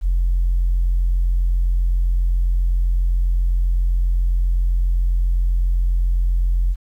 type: tone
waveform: sine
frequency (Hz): 43.78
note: F1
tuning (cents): +5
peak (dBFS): -13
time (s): 0.01-6.76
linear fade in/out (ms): 50
effects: tanh soft clip ceiling -11 dBFS + 9-bit